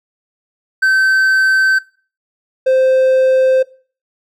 triangle tone pair in turn, 1543 / 521.5 Hz, G6 / C5, -28 / -6 cents, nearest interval octave + perfect fifth, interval 1878 cents, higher first, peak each -7 dBFS, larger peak neither, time 0.82-1.79 / 2.66-3.63 s, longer neither, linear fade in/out 10 ms, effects noise-tail reverb RT60 0.4 s tail -21 dB re dry

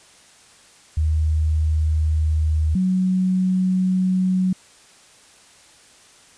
sine tone pair in turn, 78 / 185.52 Hz, D#2 / F#3, +5 / +5 cents, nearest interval octave + minor third, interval 1500 cents, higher second, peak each -16 dBFS, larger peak neither, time 0.97-2.75 / 2.75-4.53 s, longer neither, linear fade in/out 5 ms, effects white hiss -50 dBFS RMS until 6.37 s + resampled to 22050 Hz

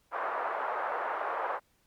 white band-pass noise, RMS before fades -33 dBFS, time 0.11-1.6 s, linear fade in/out 50 ms, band 520 to 1300 Hz, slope 24 dB/octave, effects pink hiss -70 dBFS RMS until 1.86 s + MP3 96 kbps

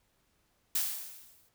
blue noise with exponential decay, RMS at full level -28 dBFS, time 0.75-1.49 s, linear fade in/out 5 ms, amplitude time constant 160 ms, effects pink hiss -73 dBFS RMS until 1.54 s

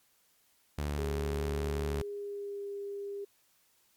sawtooth tone with vibrato, 73.42 Hz, D2, in tune, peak -28 dBFS, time 0.78-2.02 s, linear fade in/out 5 ms, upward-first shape sine, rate 5 Hz, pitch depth 10 cents each way
sine tone with pitch glide, 408.2 to 401.9 Hz, G#4 to G4, -30 to +43 cents, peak -36 dBFS, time 0.98-3.25 s, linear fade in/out 10 ms, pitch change -27 cents, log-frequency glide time 2.05-2.65 s
effects white hiss -69 dBFS RMS until 3.96 s + MP3 96 kbps

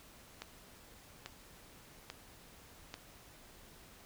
click train, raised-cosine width 0.2 ms, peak -25 dBFS, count 4, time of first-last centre 0.42-2.941 s, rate 1.19 Hz, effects pink hiss -58 dBFS RMS until 4.05 s

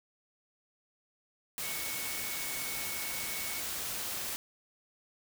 sine tone in noise, 2217 Hz, C#7, in tune, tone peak -43 dBFS, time 1.63-3.6 s, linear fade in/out 0 ms, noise white, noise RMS -37 dBFS, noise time 1.58-4.36 s, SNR -9 dB, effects none

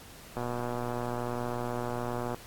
click train, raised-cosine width 1 ms, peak -20 dBFS, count 240, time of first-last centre 0.37-2.345 s, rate 121 Hz, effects pink hiss -50 dBFS RMS until 2.46 s + AAC 64 kbps

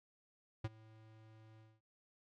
square tone with ADSR envelope, 110 Hz, A2, in tune, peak -35 dBFS, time 0.64-1.81 s, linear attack 8 ms, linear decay 33 ms, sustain -24 dB, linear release 220 ms, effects low-pass 4000 Hz 12 dB/octave + AAC 64 kbps

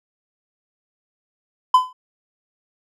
triangle tone with exponential decay, 1014 Hz, B5, 45 cents sharp, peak -4 dBFS, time 1.74-1.93 s, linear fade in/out 5 ms, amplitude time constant 40 ms, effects none

